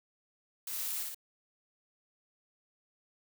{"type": "noise with echo", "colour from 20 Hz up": "blue", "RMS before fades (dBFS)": -39, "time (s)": [0.67, 1.03], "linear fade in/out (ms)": 2, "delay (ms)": 58, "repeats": 2, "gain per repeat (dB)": -2, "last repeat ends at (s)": 1.146, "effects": []}